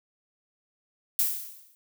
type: noise with exponential decay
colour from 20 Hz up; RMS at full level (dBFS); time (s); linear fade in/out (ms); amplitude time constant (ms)
violet; -22; 1.19-1.75; 0; 120
effects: none